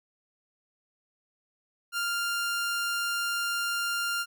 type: tone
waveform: sawtooth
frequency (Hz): 1396.9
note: F6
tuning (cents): 0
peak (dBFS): -24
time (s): 1.92-4.26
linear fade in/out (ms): 50
effects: none